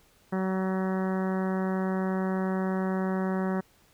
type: harmonic tone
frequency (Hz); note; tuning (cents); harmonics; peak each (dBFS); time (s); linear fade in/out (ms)
188.6; F#3; +33; 1 / 2 / 3 / 4 / 5 / 6 / 7 / 8 / 9 / 10; -27 / -33 / -37 / -39 / -41 / -43 / -44 / -45 / -46 / -47; 0.32-3.61; 10
effects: pink hiss -62 dBFS RMS until 3.93 s